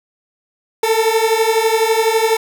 30% pulse beating tone pair, 440.7 / 452.7 Hz, A4 / A4, +3 / +49 cents, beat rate 12 Hz, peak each -13 dBFS, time 0.83-2.37 s, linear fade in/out 5 ms, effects none

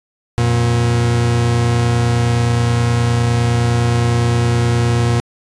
40% pulse tone pair together, 89.17 / 118.8 Hz, F2 / A#2, +37 / +33 cents, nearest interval perfect fourth, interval 496 cents, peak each -20 / -12 dBFS, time 0.38-5.2 s, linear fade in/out 0 ms, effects resampled to 22050 Hz

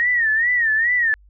sine tone with vibrato, 1855 Hz, A#6, 9 cents flat, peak -15 dBFS, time 0-1.14 s, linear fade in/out 0 ms, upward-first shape sine, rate 2.4 Hz, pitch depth 120 cents each way, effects added 50 Hz sine -47 dBFS peak until 1.29 s

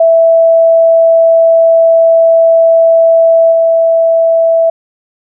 sine tone with level steps, 659.3 Hz, E5, in tune, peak -3 / -5 dBFS, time 0-4.7 s, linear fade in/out 5 ms, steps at 3.51 s, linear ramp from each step 20 ms, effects none

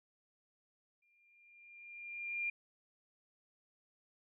sine tone with exponential growth, 2398 Hz, D7, 36 cents sharp, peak -33 dBFS, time 1.02-2.5 s, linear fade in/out 5 ms, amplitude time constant 320 ms, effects none

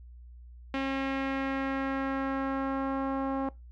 sawtooth tone with low-pass filter sweep, 270 Hz, C#4, 45 cents flat, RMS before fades -31 dBFS, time 0.74-3.49 s, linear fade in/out 2 ms, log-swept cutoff 2700 to 980 Hz, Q 1.6, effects noise-tail reverb RT60 0.2 s tail -21 dB re dry + added 60 Hz sine -46 dBFS peak until 3.71 s

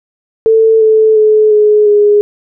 sine tone with pitch steps, 445.2 / 437.3 / 429.5 / 421.9 / 414.4 Hz, A4 / A4 / A4 / G#4 / G#4, +20 / -11 / -42 / +27 / -4 cents, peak -4 dBFS, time 0.46-2.21 s, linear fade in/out 0 ms, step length 350 ms, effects none

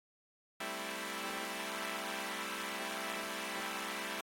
5% pulse chord, A minor seventh, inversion third, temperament equal with one note detuned, 196 / 220 / 260.9 / 329.6 Hz, G3 / A3 / C4 / E4, 0 / 0 / -5 / 0 cents, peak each -33 / -34 / -35 / -32 dBFS, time 0.6-4.21 s, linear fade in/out 5 ms, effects AAC 48 kbps

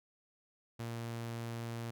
sawtooth tone, 116.3 Hz, A#2, 4 cents flat, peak -35 dBFS, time 0.79-1.91 s, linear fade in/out 10 ms, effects none

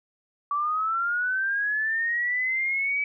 sine linear sweep, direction up, 1144 to 2297 Hz, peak -23 dBFS, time 0.51-3.04 s, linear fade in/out 2 ms, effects none

